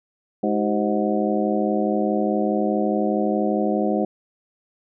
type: harmonic tone with a mistuned harmonic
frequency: 104.8 Hz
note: G#2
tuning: 16 cents sharp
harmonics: 2 / 3 / 4 / 5 / 6 / 7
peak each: -23 / -25 / -26 / -27 / -28 / -28 dBFS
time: 0.43-4.05 s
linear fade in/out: 5 ms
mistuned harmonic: 4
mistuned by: -140 cents
effects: none